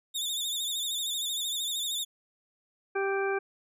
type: tone with vibrato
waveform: sawtooth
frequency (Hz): 3601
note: A7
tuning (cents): +39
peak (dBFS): -27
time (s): 0.14-2.05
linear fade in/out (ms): 20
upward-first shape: sine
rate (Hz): 13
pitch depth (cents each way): 79
type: harmonic tone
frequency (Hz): 392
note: G4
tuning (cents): 0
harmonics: 1 / 2 / 3 / 4 / 6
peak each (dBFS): -28 / -35 / -39 / -34 / -39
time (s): 2.95-3.39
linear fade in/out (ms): 10
effects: none

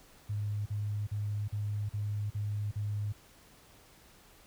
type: tone bursts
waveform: sine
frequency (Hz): 103.83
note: G#2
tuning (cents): 0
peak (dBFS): -31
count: 7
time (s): 0.29-3.126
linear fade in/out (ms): 10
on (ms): 370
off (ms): 41
effects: pink hiss -59 dBFS RMS until 4.46 s

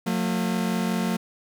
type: tone pair together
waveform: 40% pulse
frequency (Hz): 180.57 / 226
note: F#3 / A3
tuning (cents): -42 / +47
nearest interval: major third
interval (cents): 389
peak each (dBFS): -25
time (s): 0.06-1.17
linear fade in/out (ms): 10
effects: none

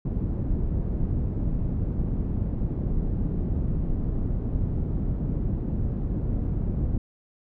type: low-pass noise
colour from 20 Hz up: pink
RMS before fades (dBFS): -26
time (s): 0.05-6.98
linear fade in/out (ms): 5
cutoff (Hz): 220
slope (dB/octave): 12
effects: none

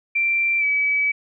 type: tone with pitch glide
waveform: sine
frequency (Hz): 2355 to 2287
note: D7 to D7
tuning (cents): +4 to -47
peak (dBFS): -17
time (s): 0.15-1.12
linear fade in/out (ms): 10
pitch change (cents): -51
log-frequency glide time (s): 0.59-0.64
effects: none

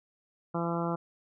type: harmonic tone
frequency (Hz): 169.4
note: E3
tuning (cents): +48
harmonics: 1 / 2 / 3 / 4 / 5 / 6 / 7 / 8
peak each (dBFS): -32 / -35 / -37 / -38 / -39 / -40 / -40 / -41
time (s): 0.54-0.96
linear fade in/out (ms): 10
effects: none

